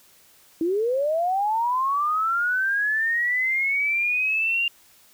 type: linear sweep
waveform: sine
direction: up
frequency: 315.2 to 2800 Hz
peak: -20 dBFS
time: 0.61-4.68 s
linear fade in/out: 2 ms
effects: white hiss -55 dBFS RMS until 5.13 s